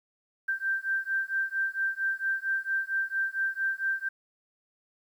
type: beating tone pair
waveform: sine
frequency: 1568 / 1572.4 Hz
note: G6 / G6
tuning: 0 / +5 cents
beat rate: 4.4 Hz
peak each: -30 dBFS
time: 0.48-4.09 s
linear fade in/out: 10 ms
effects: 10-bit